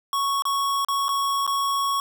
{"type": "tone with dropouts", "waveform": "square", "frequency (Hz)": 1108.7, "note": "C#6", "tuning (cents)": 0, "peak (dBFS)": -22, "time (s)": [0.13, 2], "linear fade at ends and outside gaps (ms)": 1, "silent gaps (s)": [[0.422, 0.453], [0.848, 0.885], [1.083, 1.09], [1.466, 1.476]], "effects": []}